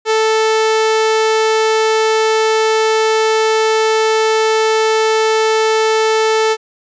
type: tone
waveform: sawtooth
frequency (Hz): 440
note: A4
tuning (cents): 0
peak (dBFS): -7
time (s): 0.05-6.57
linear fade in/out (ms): 50
effects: resampled to 16000 Hz